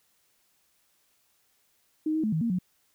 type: tone with pitch steps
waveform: sine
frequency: 310.7 / 315.7 / 215.9 / 159.1 / 232.3 / 181.9 Hz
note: D#4 / D#4 / A3 / D#3 / A#3 / F#3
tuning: -2 / +25 / -33 / +39 / -6 / -29 cents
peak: -24 dBFS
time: 2.06-2.588 s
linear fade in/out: 5 ms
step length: 88 ms
effects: white hiss -69 dBFS RMS until 2.94 s